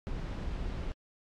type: noise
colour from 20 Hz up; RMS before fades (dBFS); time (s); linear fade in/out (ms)
brown; -36; 0.07-0.92; 0
effects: low-pass 5000 Hz 12 dB/octave + AAC 64 kbps